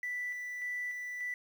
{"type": "tone with tremolo", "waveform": "triangle", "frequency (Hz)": 1975.5, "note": "B6", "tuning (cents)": 0, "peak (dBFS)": -31, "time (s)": [0.03, 1.34], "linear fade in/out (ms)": 2, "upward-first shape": "square", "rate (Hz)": 1.7, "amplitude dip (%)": 40, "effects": ["tanh soft clip ceiling -31 dBFS", "10-bit"]}